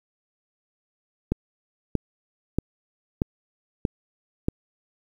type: click train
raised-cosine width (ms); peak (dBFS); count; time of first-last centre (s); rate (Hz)
3; -9; 6; 1.32-4.485; 1.58
effects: 8-bit